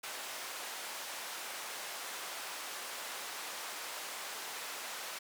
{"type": "band-pass noise", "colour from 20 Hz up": "pink", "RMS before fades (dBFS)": -43, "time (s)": [0.03, 5.19], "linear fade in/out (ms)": 10, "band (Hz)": [730, 14000], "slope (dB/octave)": 12, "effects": []}